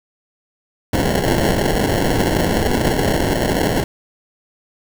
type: noise with sample-and-hold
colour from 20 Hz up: violet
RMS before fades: -17 dBFS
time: 0.93-3.84 s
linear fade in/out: 2 ms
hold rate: 1225 Hz
effects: none